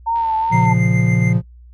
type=tone with vibrato; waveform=sine; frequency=903 Hz; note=A5; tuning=45 cents sharp; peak=-15 dBFS; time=0.06-0.74 s; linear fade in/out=20 ms; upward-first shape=triangle; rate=2.5 Hz; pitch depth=53 cents each way
type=click train; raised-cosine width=0.3 ms; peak=-24 dBFS; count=40; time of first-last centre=0.16-0.653 s; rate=79.1 Hz
type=chord; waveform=triangle; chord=Bb minor; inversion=none; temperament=equal; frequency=116.54 / 138.59 / 174.61 Hz; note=Bb2 / Db3 / F3; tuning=0 / 0 / 0 cents; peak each=-14 / -17 / -14 dBFS; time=0.5-1.42 s; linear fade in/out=50 ms
type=tone with tremolo; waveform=triangle; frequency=2089 Hz; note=C7; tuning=3 cents flat; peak=-21 dBFS; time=0.52-1.33 s; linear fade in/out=5 ms; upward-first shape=sine; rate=7.1 Hz; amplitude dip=50%
effects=noise-tail reverb RT60 0.1 s tail -21 dB re dry + added 60 Hz sine -39 dBFS peak until 1.73 s